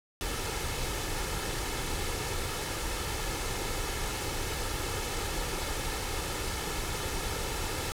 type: noise with comb filter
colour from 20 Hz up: pink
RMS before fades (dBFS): -33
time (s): 0.21-7.92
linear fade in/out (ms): 0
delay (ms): 2.3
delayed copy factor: +0.5
effects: low-pass 12000 Hz 12 dB/octave